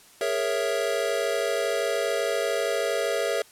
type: chord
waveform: square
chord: A# half-diminished seventh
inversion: third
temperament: equal with one note detuned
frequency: 413.4 / 466.2 / 554.4 / 659.3 Hz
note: G#4 / A#4 / C#5 / E5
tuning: -8 / 0 / 0 / 0 cents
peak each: -31 / -30 / -30 / -30 dBFS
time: 0.21-3.42 s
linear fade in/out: 2 ms
effects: white hiss -53 dBFS RMS until 3.51 s + low-pass 12000 Hz 12 dB/octave